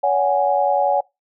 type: chord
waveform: sine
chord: C# suspended fourth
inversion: none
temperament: equal with one note detuned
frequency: 565.7 / 740 / 830.6 Hz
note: C#5 / F#5 / G#5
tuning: +35 / 0 / 0 cents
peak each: -19 dBFS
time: 0.03-1.01 s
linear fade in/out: 10 ms
effects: noise-tail reverb RT60 0.2 s tail -23 dB re dry